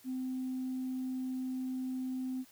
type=tone; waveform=sine; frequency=257.7 Hz; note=C4; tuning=26 cents flat; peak=-33 dBFS; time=0.04-2.45 s; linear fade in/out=50 ms; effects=tanh soft clip ceiling -30 dBFS + white hiss -61 dBFS RMS until 2.51 s